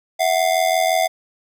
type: ring-modulated tone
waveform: square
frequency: 698.5 Hz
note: F5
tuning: in tune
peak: -13 dBFS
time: 0.19-1.08 s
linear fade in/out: 20 ms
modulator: 42.9 Hz
effects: none